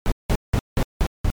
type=noise bursts; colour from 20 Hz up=brown; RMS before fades=-18 dBFS; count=6; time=0.06-1.302 s; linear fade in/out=0 ms; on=57 ms; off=180 ms; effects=MP3 96 kbps